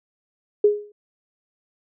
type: tone with exponential decay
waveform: sine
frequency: 415.3 Hz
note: G#4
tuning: in tune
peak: -9 dBFS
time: 0.64-0.92 s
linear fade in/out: 5 ms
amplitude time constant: 59 ms
effects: none